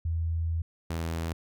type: tone pair in turn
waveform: sine / sawtooth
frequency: 82.41 / 82.41 Hz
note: E2 / E2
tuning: 0 / 0 cents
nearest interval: unison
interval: 0 cents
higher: neither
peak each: -26 dBFS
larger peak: neither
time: 0.05-0.62 / 0.9-1.33 s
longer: first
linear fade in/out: 5 ms
effects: none